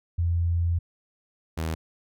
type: tone pair in turn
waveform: sine / sawtooth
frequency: 85.3 / 80.33 Hz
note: F2 / E2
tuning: -40 / -44 cents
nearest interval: minor second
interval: 104 cents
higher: first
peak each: -21 / -23 dBFS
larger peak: first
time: 0.18-0.79 / 1.57-1.75 s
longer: first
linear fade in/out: 10 ms
effects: none